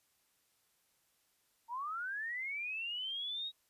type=linear sweep; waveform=sine; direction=up; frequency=903 to 3817 Hz; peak=-37 dBFS; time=1.68-3.52 s; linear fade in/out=50 ms; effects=white hiss -75 dBFS RMS until 3.69 s + resampled to 32000 Hz